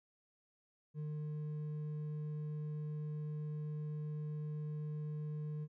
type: tone with hard clipping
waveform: sine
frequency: 151.3 Hz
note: D#3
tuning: 48 cents flat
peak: -40 dBFS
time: 0.94-5.68 s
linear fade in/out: 50 ms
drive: 4 dB
effects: none